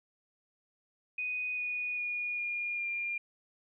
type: tone with pitch steps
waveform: sine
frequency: 2489 / 2466 / 2443 / 2421 / 2399 Hz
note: D#7 / D#7 / D#7 / D#7 / D7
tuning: 0 / -16 / -32 / -48 / +36 cents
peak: -32 dBFS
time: 1.18-3.18 s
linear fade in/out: 5 ms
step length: 400 ms
effects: none